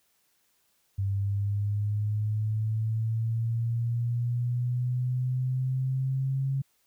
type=linear sweep; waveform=sine; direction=up; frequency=97.9 to 136.1 Hz; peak=-25 dBFS; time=0.98-6.62 s; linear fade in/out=10 ms; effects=white hiss -70 dBFS RMS until 6.86 s